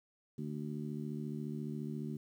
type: harmonic tone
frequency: 74.4 Hz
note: D2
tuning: 23 cents sharp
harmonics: 2 / 3 / 4 / 5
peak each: -41 / -41 / -47 / -48 dBFS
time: 0.38-2.17 s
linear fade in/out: 5 ms
effects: 11-bit